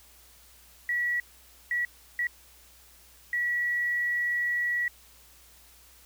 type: tone bursts at uneven times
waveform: sine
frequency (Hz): 1933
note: B6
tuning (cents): -38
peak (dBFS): -25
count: 4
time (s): 0.89-1.2 / 1.71-1.85 / 2.19-2.27 / 3.33-4.88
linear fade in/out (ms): 2
effects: added 60 Hz sine -60 dBFS peak until 6.05 s + white hiss -56 dBFS RMS until 6.05 s

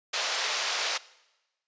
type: band-pass noise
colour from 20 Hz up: white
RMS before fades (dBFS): -30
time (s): 0.13-0.98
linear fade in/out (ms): 10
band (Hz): 500 to 5700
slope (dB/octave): 24
effects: noise-tail reverb RT60 1.0 s tail -20 dB re dry + resampled to 16000 Hz

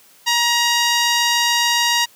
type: tone with low-pass filter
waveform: 10% pulse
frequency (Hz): 947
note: A#5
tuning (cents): +27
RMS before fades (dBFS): -17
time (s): 0.26-2.06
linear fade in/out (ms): 20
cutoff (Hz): 10000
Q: 1.1
effects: white hiss -50 dBFS RMS until 2.15 s + high-pass 100 Hz 12 dB/octave

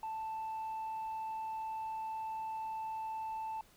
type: tone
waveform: sine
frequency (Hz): 882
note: A5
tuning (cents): +4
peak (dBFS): -35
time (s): 0.03-3.61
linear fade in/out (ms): 2
effects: tanh soft clip ceiling -36 dBFS + pink hiss -64 dBFS RMS until 3.76 s

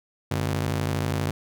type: ring-modulated tone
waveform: sawtooth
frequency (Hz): 120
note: B2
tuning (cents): -49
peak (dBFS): -17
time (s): 0.31-1.31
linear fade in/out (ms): 0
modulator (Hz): 26.2
effects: none

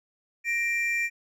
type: tone pair together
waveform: triangle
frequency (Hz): 1864.7 / 2364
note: A#6 / D7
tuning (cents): 0 / +11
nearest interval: major third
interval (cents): 411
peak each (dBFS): -28 / -24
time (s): 0.44-1.1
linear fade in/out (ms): 50
effects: none

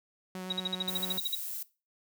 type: tone with vibrato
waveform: sawtooth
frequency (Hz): 185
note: F#3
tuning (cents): 0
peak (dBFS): -33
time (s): 0.35-1.18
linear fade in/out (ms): 2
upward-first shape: sine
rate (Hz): 9.1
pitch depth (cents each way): 11
type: tone bursts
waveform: sine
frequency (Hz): 3828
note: A#7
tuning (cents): +45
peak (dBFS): -28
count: 12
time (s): 0.5-1.351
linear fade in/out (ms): 5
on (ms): 26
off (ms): 49
type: noise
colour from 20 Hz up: violet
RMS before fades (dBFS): -38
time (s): 0.88-1.63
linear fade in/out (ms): 5
effects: noise-tail reverb RT60 0.3 s tail -19 dB re dry

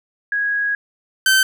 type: tone pair in turn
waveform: sine / sawtooth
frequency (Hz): 1655 / 1543.5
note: G#6 / G6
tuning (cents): -6 / -27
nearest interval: minor second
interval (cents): 121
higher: first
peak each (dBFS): -17 / -8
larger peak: second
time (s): 0.32-0.75 / 1.26-1.43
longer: first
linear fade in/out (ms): 2
effects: none

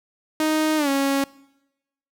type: tone with pitch glide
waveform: sawtooth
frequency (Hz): 311.1 to 275.6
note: D#4 to C#4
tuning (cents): 0 to -10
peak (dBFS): -15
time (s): 0.4-1.24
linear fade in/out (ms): 2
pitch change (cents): -210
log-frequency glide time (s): 0.77-0.89
effects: noise-tail reverb RT60 0.9 s tail -22 dB re dry

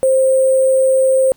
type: tone with sample-and-hold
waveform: sine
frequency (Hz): 526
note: C5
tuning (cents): +9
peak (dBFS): -9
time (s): 0.03-1.32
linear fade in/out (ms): 0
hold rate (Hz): 8820
effects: pink hiss -54 dBFS RMS until 1.36 s

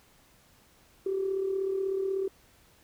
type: tone with amplitude modulation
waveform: sine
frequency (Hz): 386.1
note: G4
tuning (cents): -26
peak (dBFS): -24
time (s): 1.06-2.28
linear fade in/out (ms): 5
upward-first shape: sine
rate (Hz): 36.3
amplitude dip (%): 55
effects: tanh soft clip ceiling -20 dBFS + pink hiss -61 dBFS RMS until 2.83 s

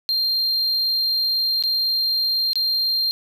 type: tone with dropouts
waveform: triangle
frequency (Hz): 4186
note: C8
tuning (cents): 0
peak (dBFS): -17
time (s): 0.09-3.11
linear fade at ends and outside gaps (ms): 0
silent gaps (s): 1.625-1.637 / 2.532-2.556
effects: 9-bit

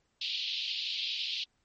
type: band-pass noise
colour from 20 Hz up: white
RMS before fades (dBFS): -35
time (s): 0.21-1.44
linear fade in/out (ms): 5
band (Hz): 2700 to 4400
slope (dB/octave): 48
effects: pink hiss -75 dBFS RMS until 1.64 s + MP3 32 kbps

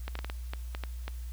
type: clicks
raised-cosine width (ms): 0.3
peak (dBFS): -21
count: 9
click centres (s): 0.08 / 0.154 / 0.19 / 0.246 / 0.299 / 0.535 / 0.749 / 0.837 / 1.08
effects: added 60 Hz sine -36 dBFS peak until 1.32 s + white hiss -57 dBFS RMS until 1.32 s

